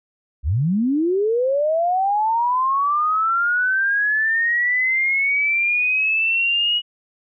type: linear sweep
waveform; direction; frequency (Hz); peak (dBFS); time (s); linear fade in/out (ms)
sine; up; 57.7 to 2917; -16; 0.43-6.82; 50
effects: none